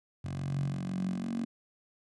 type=tone with high-pass filter sweep; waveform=10% pulse; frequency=45.98 Hz; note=F#1; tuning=10 cents flat; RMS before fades=-34 dBFS; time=0.24-1.45 s; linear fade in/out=10 ms; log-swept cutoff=110 to 240 Hz; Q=8.3; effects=resampled to 22050 Hz